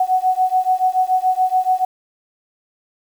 sine beating tone pair, 740 / 747 Hz, F#5 / F#5, 0 / +16 cents, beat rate 7 Hz, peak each -17 dBFS, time 0-1.85 s, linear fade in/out 5 ms, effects 7-bit

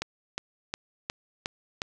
click train, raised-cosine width 0.2 ms, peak -13 dBFS, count 6, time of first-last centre 0.02-1.819 s, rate 2.78 Hz, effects none

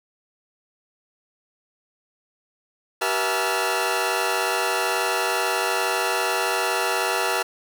20% pulse tone cluster, 383.5 / 480.8 / 654 / 865 / 1380 Hz, G4 / B4 / E5 / A5 / F6, -38 / -46 / -14 / -30 / -21 cents, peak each -23 dBFS, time 3.01-7.43 s, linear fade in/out 10 ms, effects none

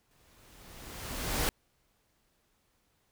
pink noise with exponential growth, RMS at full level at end -28 dBFS, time 0.11-1.49 s, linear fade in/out 0 ms, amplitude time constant 300 ms, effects pink hiss -73 dBFS RMS until 3.11 s

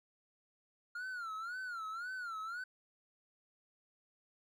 triangle tone with vibrato, 1400 Hz, F6, 4 cents sharp, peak -38 dBFS, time 0.95-2.64 s, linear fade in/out 5 ms, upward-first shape sine, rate 1.9 Hz, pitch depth 150 cents each way, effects none

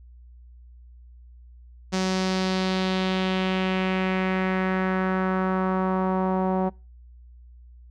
sawtooth tone with low-pass filter sweep, 187.4 Hz, F#3, 22 cents sharp, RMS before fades -24 dBFS, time 1.92-6.7 s, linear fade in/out 20 ms, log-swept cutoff 5900 to 810 Hz, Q 2.1, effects noise-tail reverb RT60 0.3 s tail -26 dB re dry + added 60 Hz sine -45 dBFS peak until 7.9 s

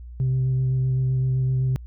sine tone with vibrato, 130 Hz, C3, 11 cents flat, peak -17 dBFS, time 0.2-1.76 s, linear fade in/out 0 ms, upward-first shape square, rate 7.8 Hz, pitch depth 10 cents each way, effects tanh soft clip ceiling -17 dBFS + added 60 Hz sine -36 dBFS peak until 1.86 s

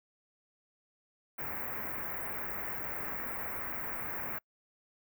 white band-stop noise, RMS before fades -38 dBFS, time 1.38-4.39 s, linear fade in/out 10 ms, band 2200 to 16000 Hz, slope 48 dB/octave, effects noise-tail reverb RT60 0.1 s tail -26 dB re dry

